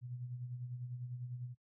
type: tone with tremolo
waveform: sine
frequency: 123.47 Hz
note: B2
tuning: in tune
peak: -39 dBFS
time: 0.01-1.55 s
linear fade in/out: 50 ms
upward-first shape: sine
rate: 10 Hz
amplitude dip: 55%
effects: noise-tail reverb RT60 0.1 s tail -19 dB re dry